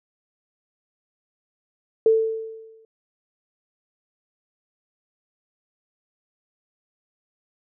sine tone with exponential decay, 445 Hz, A4, 20 cents sharp, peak -11 dBFS, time 2.06-2.85 s, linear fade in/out 2 ms, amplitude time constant 170 ms, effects none

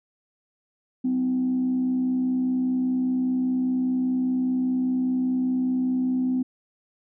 sine tone with frequency modulation, 255.4 Hz, C4, 42 cents flat, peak -20 dBFS, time 1.04-6.43 s, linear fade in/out 10 ms, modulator 65 Hz, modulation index 0.29, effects tanh soft clip ceiling -16 dBFS

